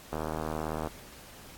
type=click train; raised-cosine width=1 ms; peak=-19 dBFS; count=59; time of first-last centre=0.13-0.873 s; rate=78.1 Hz; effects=pink hiss -50 dBFS RMS until 1.57 s + AAC 64 kbps